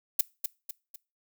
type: noise with echo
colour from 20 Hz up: violet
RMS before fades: -21 dBFS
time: 0.19-0.21 s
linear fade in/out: 5 ms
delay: 250 ms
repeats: 3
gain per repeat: -7 dB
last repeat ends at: 0.96 s
effects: noise-tail reverb RT60 0.3 s tail -23 dB re dry